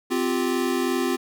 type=chord; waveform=square; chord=C suspended fourth; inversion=none; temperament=equal with one note detuned; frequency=259.4 / 349.2 / 392 Hz; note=C4 / F4 / G4; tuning=-15 / 0 / 0 cents; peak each=-26 / -26 / -29 dBFS; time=0.1-1.17 s; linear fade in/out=20 ms; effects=none